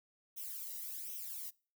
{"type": "noise with flanger", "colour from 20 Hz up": "violet", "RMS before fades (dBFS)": -44, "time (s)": [0.36, 1.51], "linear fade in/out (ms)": 20, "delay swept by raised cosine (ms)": [0.33, 1.04], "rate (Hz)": 1.3, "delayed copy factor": 0.95, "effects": ["noise-tail reverb RT60 0.4 s tail -24 dB re dry"]}